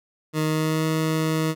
20% pulse tone with pitch glide, 155.56 to 158.46 Hz, D#3 to D#3, 0 to +32 cents, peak -16 dBFS, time 0.33-1.55 s, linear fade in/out 50 ms, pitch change +32 cents, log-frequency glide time 0.43-0.86 s, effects none

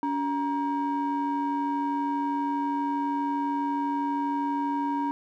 triangle ring-modulated tone, 329.6 Hz, E4, in tune, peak -20 dBFS, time 0.03-5.11 s, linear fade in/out 0 ms, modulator 613 Hz, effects none

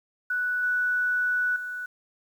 sine tone with level steps, 1480 Hz, F#6, in tune, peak -24 / -22 / -31 dBFS, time 0.3-1.86 s, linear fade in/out 5 ms, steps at 0.63 / 1.56 s, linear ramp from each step 2 ms, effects 9-bit

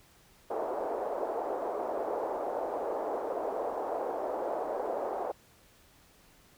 white band-pass noise, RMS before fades -34 dBFS, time 0.5-5.32 s, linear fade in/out 10 ms, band 390 to 760 Hz, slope 24 dB/octave, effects pink hiss -61 dBFS RMS until 6.57 s

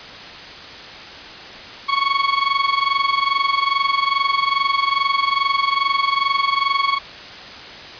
sawtooth tone with amplitude modulation, 1108.7 Hz, C#6, in tune, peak -9 dBFS, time 1.88-6.99 s, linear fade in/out 20 ms, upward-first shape sine, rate 22.4 Hz, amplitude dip 75%, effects white hiss -35 dBFS RMS until 7.99 s + resampled to 11025 Hz

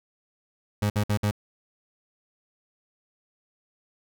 30% pulse tone bursts, 103.83 Hz, G#2, in tune, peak -19 dBFS, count 4, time 0.82-1.311 s, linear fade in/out 5 ms, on 80 ms, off 57 ms, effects none

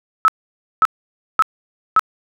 sine tone bursts, 1300 Hz, E6, 24 cents flat, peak -8 dBFS, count 4, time 0.25-1.994 s, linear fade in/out 0 ms, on 31 ms, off 540 ms, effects none

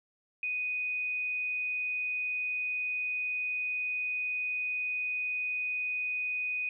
sine tone, 2489 Hz, D#7, in tune, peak -30 dBFS, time 0.43-6.69 s, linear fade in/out 2 ms, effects none

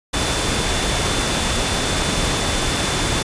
sine tone in noise, 3520 Hz, A7, in tune, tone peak -29 dBFS, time 0.13-3.23 s, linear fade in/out 10 ms, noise pink, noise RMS -20 dBFS, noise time 0.13-3.23 s, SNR -12 dB, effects resampled to 22050 Hz

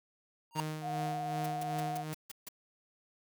square tone with exponential growth, 932.3 Hz, A#5, in tune, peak -28 dBFS, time 0.51-0.6 s, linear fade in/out 0 ms, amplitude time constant 19 ms
sawtooth tone with tremolo, 155 Hz, D#3, 6 cents flat, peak -31 dBFS, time 0.55-2.14 s, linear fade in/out 10 ms, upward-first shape sine, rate 2.6 Hz, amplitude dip 50%
sine tone with vibrato, 723 Hz, F#5, 40 cents flat, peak -35 dBFS, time 0.81-2.05 s, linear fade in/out 50 ms, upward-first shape square, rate 18 Hz, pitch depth 20 cents each way
white noise bursts, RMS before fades -44 dBFS, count 7, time 1.44-2.487 s, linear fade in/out 5 ms, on 21 ms, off 150 ms
effects none

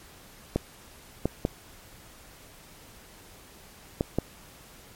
clicks, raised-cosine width 2 ms, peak -10 dBFS, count 5, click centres 0.56 / 1.256 / 1.451 / 4.009 / 4.186 s, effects pink hiss -51 dBFS RMS until 4.95 s + MP3 64 kbps

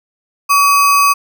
sine tone with sample-and-hold, 1138 Hz, C#6, 45 cents sharp, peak -7 dBFS, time 0.49-1.14 s, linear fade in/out 20 ms, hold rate 3675 Hz, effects none

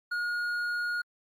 sine tone with hard clipping, 1437 Hz, F6, 49 cents sharp, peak -30 dBFS, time 0.11-1.02 s, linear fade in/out 10 ms, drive 5 dB, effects Opus 48 kbps

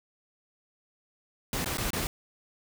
pink noise with dropouts, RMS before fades -31 dBFS, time 1.53-2.07 s, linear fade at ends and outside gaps 1 ms, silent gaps 1.645-1.659 / 1.772-1.782 / 1.905-1.932 s, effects none

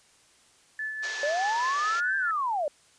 sine tone with tremolo, 1739 Hz, A6, 21 cents flat, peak -29 dBFS, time 0.79-2.31 s, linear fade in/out 2 ms, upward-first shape sine, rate 4.8 Hz, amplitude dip 40%
white band-pass noise, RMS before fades -39 dBFS, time 1.02-2.01 s, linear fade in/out 20 ms, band 380 to 6500 Hz, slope 48 dB/octave
sine linear two-way sweep, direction up then down, 558 to 1600 to 558 Hz, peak -25 dBFS, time 1.23-2.68 s, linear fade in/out 2 ms, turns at 2.17 s
effects white hiss -60 dBFS RMS until 2.98 s + resampled to 22050 Hz

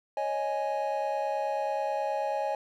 triangle chord, C# suspended second, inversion none, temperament just, 554.4 / 623.7 / 831.5 Hz, C#5 / D#5 / G#5, 0 / +4 / +2 cents, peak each -31 / -31 / -29 dBFS, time 0.17-2.55 s, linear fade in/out 2 ms, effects none

